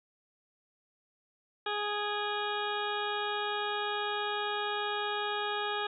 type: harmonic tone with a mistuned harmonic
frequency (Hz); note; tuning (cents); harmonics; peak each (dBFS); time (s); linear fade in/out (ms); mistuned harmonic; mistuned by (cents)
415.3; G#4; 0; 1 / 2 / 3 / 4 / 6 / 7 / 8 / 9; -37 / -36 / -38 / -38 / -44 / -45 / -41 / -43; 1.66-5.87; 5; 6; -31
effects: none